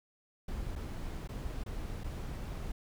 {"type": "noise with dropouts", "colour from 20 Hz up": "brown", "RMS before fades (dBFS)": -39, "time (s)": [0.48, 2.72], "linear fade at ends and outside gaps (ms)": 5, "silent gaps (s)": [[0.755, 0.759], [1.276, 1.289], [1.637, 1.661], [2.037, 2.041]], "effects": []}